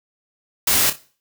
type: noise with echo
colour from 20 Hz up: white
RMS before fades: -17 dBFS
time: 0.67-0.9 s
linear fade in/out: 5 ms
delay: 30 ms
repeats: 2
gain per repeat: -11 dB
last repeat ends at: 0.96 s
effects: noise-tail reverb RT60 0.4 s tail -18 dB re dry